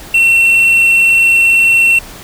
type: tone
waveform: triangle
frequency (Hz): 2711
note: E7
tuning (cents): +48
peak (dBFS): -4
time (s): 0.14-1.99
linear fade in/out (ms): 5
effects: pink hiss -32 dBFS RMS until 2.23 s